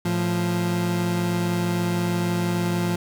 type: tone pair together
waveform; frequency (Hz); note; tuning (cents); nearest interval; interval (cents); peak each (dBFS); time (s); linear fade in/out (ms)
30% pulse; 110.4 / 174.35; A2 / F3; +6 / -3; minor sixth; 791; -25 / -20; 0.05-2.96; 5
effects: 8-bit